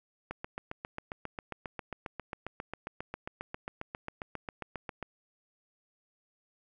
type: click train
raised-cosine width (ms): 0.5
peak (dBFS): -22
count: 36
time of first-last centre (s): 0.31-5.027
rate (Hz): 7.42
effects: none